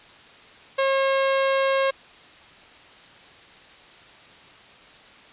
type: tone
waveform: sawtooth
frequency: 540 Hz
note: C#5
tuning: 45 cents flat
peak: -15 dBFS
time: 0.78-1.91 s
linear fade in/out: 10 ms
effects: white hiss -48 dBFS RMS until 5.32 s + resampled to 8000 Hz